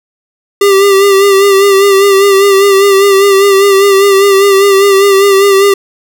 square tone with vibrato, 395 Hz, G4, 13 cents sharp, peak -4 dBFS, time 0.61-5.74 s, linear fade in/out 5 ms, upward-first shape sine, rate 5 Hz, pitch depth 40 cents each way, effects none

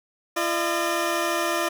15% pulse tone pair together, 340.1 / 606 Hz, F4 / D#5, -46 / -46 cents, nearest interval minor seventh, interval 1000 cents, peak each -19 dBFS, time 0.36-1.69 s, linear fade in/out 10 ms, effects none

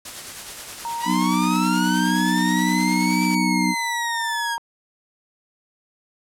white noise with tremolo, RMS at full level -33 dBFS, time 0.05-3.35 s, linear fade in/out 5 ms, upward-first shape sine, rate 9.5 Hz, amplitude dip 35%
sine tone, 932.3 Hz, A#5, in tune, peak -25 dBFS, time 0.85-4.58 s, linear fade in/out 0 ms
sawtooth linear two-way sweep, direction up then down, 940 to 2321 to 1609 Hz, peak -21 dBFS, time 1-4.58 s, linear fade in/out 50 ms, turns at 3.24 s
harmonic tone, 61.74 Hz, B1, in tune, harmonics 3 / 4 / 5, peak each -22 / -23 / -24 dBFS, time 1.05-3.75 s, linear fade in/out 50 ms
effects low-pass 11000 Hz 12 dB/octave

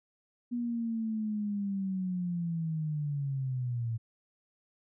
sine linear sweep, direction down, 242.8 to 112.1 Hz, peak -30 dBFS, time 0.51-3.98 s, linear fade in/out 20 ms, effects none

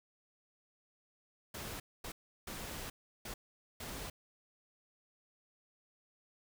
pink noise bursts at uneven times, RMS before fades -44 dBFS, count 5, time 1.54-1.8 / 2.04-2.12 / 2.47-2.9 / 3.25-3.34 / 3.8-4.1 s, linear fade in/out 5 ms, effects none

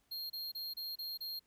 square tone bursts, 4226 Hz, C8, 16 cents sharp, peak -40 dBFS, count 6, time 0.11-1.395 s, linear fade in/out 10 ms, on 190 ms, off 29 ms, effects pink hiss -75 dBFS RMS until 1.46 s

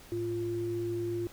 sine tone pair together, 109.14 / 347.4 Hz, A2 / F4, -14 / -9 cents, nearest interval octave + minor sixth, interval 2005 cents, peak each -38 / -31 dBFS, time 0.12-1.27 s, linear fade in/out 0 ms, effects pink hiss -53 dBFS RMS until 1.32 s

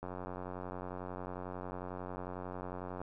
click train, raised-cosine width 1 ms, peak -28 dBFS, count 273, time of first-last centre 0.03-3.016 s, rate 91.1 Hz, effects none

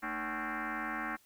sine tone with frequency modulation, 225.1 Hz, A3, 40 cents sharp, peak -34 dBFS, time 0.02-1.17 s, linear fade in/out 20 ms, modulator 266 Hz, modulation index 6.8, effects white hiss -66 dBFS RMS until 1.25 s

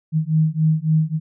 sine beating tone pair, 155.56 / 159.16 Hz, D#3 / D#3, 0 / +40 cents, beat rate 3.6 Hz, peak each -18 dBFS, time 0.12-1.2 s, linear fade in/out 50 ms, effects none

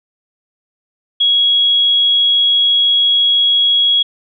sine tone, 3322 Hz, G#7, in tune, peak -9 dBFS, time 1.2-4.03 s, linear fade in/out 10 ms, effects none

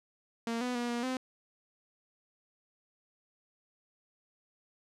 sawtooth tone with pitch steps, 230.9 / 248.3 / 240.5 / 238.3 / 257.5 Hz, A#3 / B3 / B3 / A#3 / C4, -16 / +9 / -46 / +38 / -28 cents, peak -28 dBFS, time 0.47-1.17 s, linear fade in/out 2 ms, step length 140 ms, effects low-pass 8000 Hz 12 dB/octave

